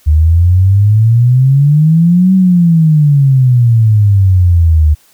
sine exponential two-way sweep, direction up then down, 74.4 to 190.8 to 74.4 Hz, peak -4 dBFS, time 0.06-4.95 s, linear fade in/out 20 ms, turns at 2.34 s, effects white hiss -48 dBFS RMS until 5.13 s

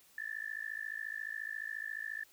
sine tone with amplitude modulation, 1760 Hz, A6, in tune, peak -34 dBFS, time 0.18-2.24 s, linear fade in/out 2 ms, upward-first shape sine, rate 54.3 Hz, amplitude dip 100%, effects white hiss -64 dBFS RMS until 2.32 s

